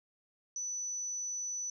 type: tone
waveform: sine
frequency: 5970 Hz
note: F#8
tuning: 15 cents sharp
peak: -35 dBFS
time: 0.56-1.7 s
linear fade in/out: 2 ms
effects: none